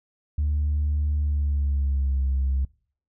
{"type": "tone with pitch glide", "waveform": "sine", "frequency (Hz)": [74.1, 66.78], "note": ["D2", "C2"], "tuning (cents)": [16, 36], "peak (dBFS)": -19, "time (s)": [0.38, 2.65], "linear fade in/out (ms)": 5, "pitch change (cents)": -180, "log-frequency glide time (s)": [1.19, 2.22], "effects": ["noise-tail reverb RT60 0.5 s tail -24 dB re dry", "tanh soft clip ceiling -18 dBFS"]}